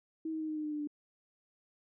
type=tone with pitch steps; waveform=sine; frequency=320 / 316.3 / 312.7 / 309.1 / 305.5 / 302 / 298.6 / 295.1 Hz; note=D#4 / D#4 / D#4 / D#4 / D#4 / D4 / D4 / D4; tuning=+49 / +29 / +9 / -11 / -32 / +48 / +29 / +8 cents; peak=-34 dBFS; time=0.25-0.874 s; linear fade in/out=5 ms; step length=78 ms; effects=none